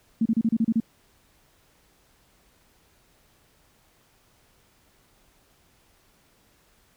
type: tone bursts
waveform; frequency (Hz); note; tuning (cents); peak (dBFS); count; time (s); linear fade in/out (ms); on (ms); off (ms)
sine; 225.8; A3; +45; -18; 8; 0.21-0.802; 5; 46; 32
effects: pink hiss -62 dBFS RMS until 6.96 s